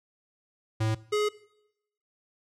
square tone pair in turn, 110 / 419.9 Hz, A2 / G#4, 0 / +19 cents, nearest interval octave + major seventh, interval 2319 cents, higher second, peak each -25 / -24 dBFS, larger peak second, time 0.8-0.95 / 1.12-1.29 s, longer second, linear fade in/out 10 ms, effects noise-tail reverb RT60 0.8 s tail -20 dB re dry + low-pass 8000 Hz 12 dB/octave

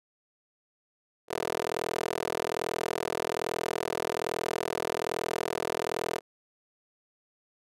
15% pulse tone with high-pass filter, 41.2 Hz, E1, in tune, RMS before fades -32 dBFS, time 1.28-6.21 s, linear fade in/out 50 ms, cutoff 470 Hz, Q 2, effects resampled to 32000 Hz

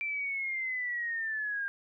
sine linear sweep, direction down, 2352 to 1600 Hz, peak -31 dBFS, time 0.01-1.68 s, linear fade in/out 0 ms, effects none

